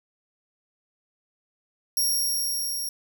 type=tone with level ramp; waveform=15% pulse; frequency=5588 Hz; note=F8; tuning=in tune; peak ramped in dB=-15 to -23 dBFS; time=1.97-2.89 s; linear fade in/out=2 ms; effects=none